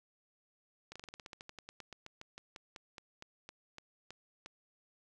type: slowing click train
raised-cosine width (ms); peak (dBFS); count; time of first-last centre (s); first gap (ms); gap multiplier
0.2; -30; 26; 0.92-4.46; 36; 1.1
effects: none